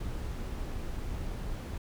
brown noise, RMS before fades -36 dBFS, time 0-1.78 s, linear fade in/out 5 ms, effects none

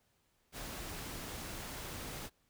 pink noise, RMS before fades -44 dBFS, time 0.52-2.3 s, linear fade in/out 50 ms, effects pink hiss -75 dBFS RMS until 2.49 s

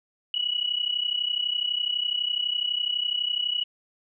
sine tone pair together, 2915 / 2947 Hz, F#7 / F#7, -26 / -8 cents, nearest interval unison, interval 18 cents, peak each -27 dBFS, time 0.34-3.64 s, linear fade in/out 2 ms, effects none

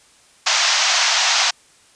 white band-pass noise, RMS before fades -17 dBFS, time 0.46-1.51 s, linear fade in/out 10 ms, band 660 to 6500 Hz, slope 48 dB/octave, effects white hiss -52 dBFS RMS until 1.95 s + resampled to 22050 Hz

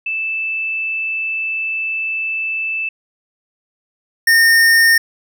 sine / square tone pair in turn, 2637 / 1828.3 Hz, E7 / A#6, 0 / -34 cents, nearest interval tritone, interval 634 cents, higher first, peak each -18 / -9 dBFS, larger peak second, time 0.06-2.89 / 4.27-4.98 s, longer first, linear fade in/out 5 ms, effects none

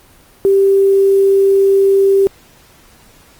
sine tone with quantisation, 392 Hz, G4, in tune, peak -7 dBFS, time 0.45-2.27 s, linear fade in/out 0 ms, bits 6, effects pink hiss -46 dBFS RMS until 3.39 s + Opus 24 kbps

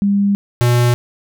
sine / square tone pair in turn, 200.7 / 121.14 Hz, G3 / B2, +41 / -33 cents, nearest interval major sixth, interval 874 cents, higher first, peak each -11 dBFS, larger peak neither, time 0.02-0.35 / 0.61-0.94 s, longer neither, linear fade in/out 0 ms, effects none

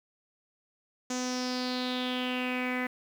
sawtooth tone with low-pass filter sweep, 251.6 Hz, B3, 32 cents sharp, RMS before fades -32 dBFS, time 1.1-2.87 s, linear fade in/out 5 ms, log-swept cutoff 6600 to 2000 Hz, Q 5.5, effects 9-bit

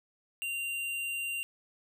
sine tone with tanh clipping, 2775 Hz, F7, 12 cents flat, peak -34 dBFS, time 0.42-1.43 s, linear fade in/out 0 ms, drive 15 dB, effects none

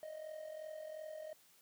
triangle tone with amplitude modulation, 622.3 Hz, D#5, in tune, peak -40 dBFS, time 0.03-1.33 s, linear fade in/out 0 ms, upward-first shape sine, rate 42.8 Hz, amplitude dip 65%, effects white hiss -67 dBFS RMS until 1.61 s + high-pass 80 Hz 12 dB/octave

